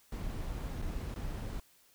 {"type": "noise with dropouts", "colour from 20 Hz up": "brown", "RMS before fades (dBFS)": -38, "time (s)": [0.12, 1.6], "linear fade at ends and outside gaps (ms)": 2, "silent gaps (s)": [[0.818, 0.823], [1.142, 1.159]], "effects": ["white hiss -65 dBFS RMS until 1.94 s"]}